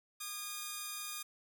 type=tone pair together; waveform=5% pulse; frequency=1221.3 / 1637 Hz; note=D#6 / G#6; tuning=-33 / -25 cents; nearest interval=perfect fourth; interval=508 cents; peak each=-29 / -38 dBFS; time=0.2-1.23 s; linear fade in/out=10 ms; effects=none